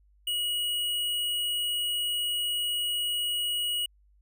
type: tone with hard clipping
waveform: sine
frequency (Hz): 2906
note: F#7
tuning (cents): -32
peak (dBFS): -28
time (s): 0.27-3.86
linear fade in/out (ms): 5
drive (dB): 14
effects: added 50 Hz sine -59 dBFS peak until 4.21 s